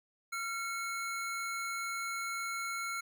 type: tone pair together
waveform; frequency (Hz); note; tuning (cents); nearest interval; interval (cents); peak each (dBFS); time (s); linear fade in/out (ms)
square; 1371 / 2192; F6 / C#7; -32 / -20; minor sixth; 812; -38 / -40; 0.32-3.01; 10
effects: none